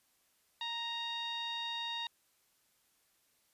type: tone with low-pass filter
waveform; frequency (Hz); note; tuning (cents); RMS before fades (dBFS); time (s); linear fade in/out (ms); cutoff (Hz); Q
sawtooth; 932.3; A#5; 0; -39; 0.61-2.07; 2; 3600; 7.9
effects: white hiss -73 dBFS RMS until 3.53 s + resampled to 32000 Hz